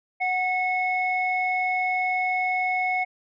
sine tone pair together, 739 / 2191 Hz, F#5 / C#7, -2 / -21 cents, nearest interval octave + perfect fifth, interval 1881 cents, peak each -24 dBFS, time 0.2-3.05 s, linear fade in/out 20 ms, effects tanh soft clip ceiling -14 dBFS

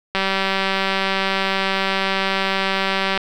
click train, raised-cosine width 0.3 ms, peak -4 dBFS, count 585, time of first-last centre 0.15-3.176 s, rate 193 Hz, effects 7-bit

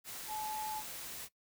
sine tone in noise, 860 Hz, A5, 40 cents flat, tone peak -38 dBFS, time 0.27-0.83 s, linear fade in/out 50 ms, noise white, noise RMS -45 dBFS, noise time 0.04-1.29 s, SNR +4 dB, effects noise-tail reverb RT60 0.1 s tail -18 dB re dry

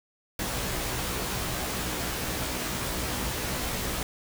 pink noise with comb filter, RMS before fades -31 dBFS, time 0.39-4.03 s, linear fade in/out 2 ms, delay 16 ms, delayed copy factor +0.7, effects none

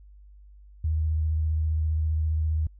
sine tone with vibrato, 78.5 Hz, D#2, 16 cents sharp, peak -22 dBFS, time 0.84-2.67 s, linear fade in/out 5 ms, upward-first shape sine, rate 15 Hz, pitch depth 23 cents each way, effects added 50 Hz sine -47 dBFS peak until 2.79 s

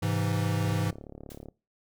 square chord, Ab augmented, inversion none, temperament equal, 103.83 / 130.81 / 164.81 Hz, Ab2 / C3 / E3, 0 / 0 / 0 cents, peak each -29 / -35 / -31 dBFS, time 0.02-0.91 s, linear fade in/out 10 ms
click train, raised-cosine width 2 ms, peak -29 dBFS, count 31, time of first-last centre 0.65-1.486 s, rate 35.9 Hz
white noise with exponential decay, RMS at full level -45 dBFS, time 1.3-1.46 s, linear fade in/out 5 ms, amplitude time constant 33 ms
effects noise-tail reverb RT60 0.3 s tail -22 dB re dry

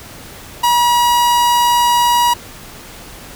45% pulse tone, 962 Hz, B5, 46 cents flat, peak -10 dBFS, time 0.63-2.34 s, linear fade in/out 10 ms, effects pink hiss -35 dBFS RMS until 3.35 s

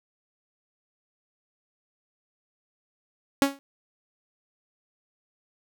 sawtooth tone with exponential decay, 277.2 Hz, C#4, in tune, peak -11 dBFS, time 3.42-3.59 s, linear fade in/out 0 ms, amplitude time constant 36 ms, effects none

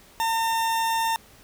40% pulse tone, 907 Hz, A#5, 48 cents flat, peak -21 dBFS, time 0.2-1.16 s, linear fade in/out 0 ms, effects pink hiss -52 dBFS RMS until 1.43 s

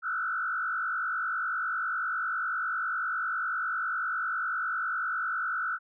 sine tone with frequency modulation, 1412 Hz, F6, 19 cents sharp, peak -28 dBFS, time 0.02-5.79 s, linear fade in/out 50 ms, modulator 50 Hz, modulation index 2.2, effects none

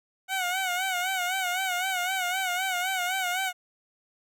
15% pulse tone with vibrato, 739 Hz, F#5, 2 cents flat, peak -20 dBFS, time 0.28-3.53 s, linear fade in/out 50 ms, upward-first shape sine, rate 3.9 Hz, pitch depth 76 cents each way, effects none

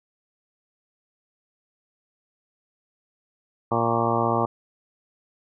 harmonic tone with a mistuned harmonic, 116.2 Hz, A#2, 5 cents flat, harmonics 1 / 2 / 3 / 4 / 5 / 6 / 7 / 8 / 9 / 10, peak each -29 / -29 / -29 / -29 / -29 / -29 / -29 / -29 / -29 / -29 dBFS, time 3.71-4.46 s, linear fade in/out 10 ms, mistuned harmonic 9, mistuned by +59 cents, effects none

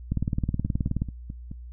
two click trains, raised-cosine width 5 ms, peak -23 / -13 dBFS, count 5 / 18, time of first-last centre 0.66-1.515 / 0.12-1.019 s, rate 4.68 / 18.9 Hz, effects noise-tail reverb RT60 0.1 s tail -20 dB re dry + added 60 Hz sine -38 dBFS peak until 1.72 s

